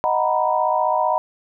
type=chord; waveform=sine; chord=B major seventh; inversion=first; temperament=equal; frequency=622.3 / 740 / 932.3 / 987.8 Hz; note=D#5 / F#5 / A#5 / B5; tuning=0 / 0 / 0 / 0 cents; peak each=-22 dBFS; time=0.04-1.18 s; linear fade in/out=0 ms; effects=none